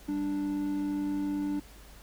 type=tone pair together; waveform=triangle; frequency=196 / 293.7 Hz; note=G3 / D4; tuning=0 / 0 cents; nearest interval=perfect fifth; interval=700 cents; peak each=-36 / -27 dBFS; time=0.08-1.6 s; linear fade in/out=10 ms; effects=added 50 Hz sine -51 dBFS peak until 2.02 s + pink hiss -54 dBFS RMS until 2.02 s